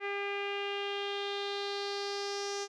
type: tone with low-pass filter sweep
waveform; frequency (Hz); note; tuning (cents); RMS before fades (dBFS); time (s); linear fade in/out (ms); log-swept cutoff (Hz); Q
sawtooth; 401.8; G4; +43; -36; 0-2.68; 50; 2200 to 6000; 4
effects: none